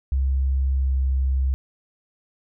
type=tone with pitch glide; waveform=sine; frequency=66.8 to 66.15 Hz; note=C2 to C2; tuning=+36 to +20 cents; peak=-18 dBFS; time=0.12-1.54 s; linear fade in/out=0 ms; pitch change=-16 cents; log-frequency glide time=0.75-0.94 s; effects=none